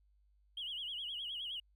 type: tone with vibrato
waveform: triangle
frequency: 3088 Hz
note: G7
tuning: 27 cents flat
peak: -36 dBFS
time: 0.57-1.6 s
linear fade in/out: 5 ms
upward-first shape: sine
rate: 9.6 Hz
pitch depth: 140 cents each way
effects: tanh soft clip ceiling -37 dBFS + added 50 Hz sine -67 dBFS peak until 1.75 s